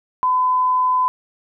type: tone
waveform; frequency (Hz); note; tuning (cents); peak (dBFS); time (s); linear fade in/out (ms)
sine; 1011; B5; +40; -14; 0.23-1.08; 0
effects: none